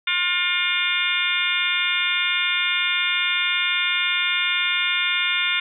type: harmonic tone with a mistuned harmonic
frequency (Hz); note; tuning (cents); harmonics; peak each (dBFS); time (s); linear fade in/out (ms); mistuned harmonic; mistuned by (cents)
356.3; F4; +35; 3 / 4 / 5 / 6 / 7 / 8 / 9 / 10; -34 / -27 / -32 / -25 / -26 / -27 / -34 / -25; 0.07-5.6; 5; 7; -55
effects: none